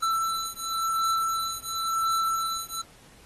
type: beating tone pair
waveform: square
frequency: 1332 / 1332.94 Hz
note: E6 / E6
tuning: +18 / +19 cents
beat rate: 0.94 Hz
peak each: -29 dBFS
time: 0.02-2.82 s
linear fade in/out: 10 ms
effects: pink hiss -54 dBFS RMS until 3.25 s + AAC 32 kbps